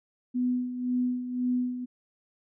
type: tone with tremolo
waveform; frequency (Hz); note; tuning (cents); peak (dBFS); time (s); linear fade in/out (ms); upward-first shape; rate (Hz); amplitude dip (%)
sine; 248.9; B3; +14; -23; 0.34-1.86; 20; sine; 1.9; 65
effects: none